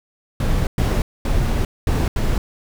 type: noise bursts at uneven times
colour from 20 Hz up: brown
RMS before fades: -18 dBFS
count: 5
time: 0.4-0.67 / 0.78-1.02 / 1.25-1.65 / 1.87-2.08 / 2.16-2.38 s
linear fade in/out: 2 ms
effects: none